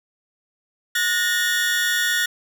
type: tone cluster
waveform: 40% pulse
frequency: 1454 / 1767 / 1847 / 3426 Hz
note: F#6 / A6 / A#6 / A7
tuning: -31 / +7 / -16 / -47 cents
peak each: -23 / -29 / -21 / -25 dBFS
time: 0.95-2.26 s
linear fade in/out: 5 ms
effects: none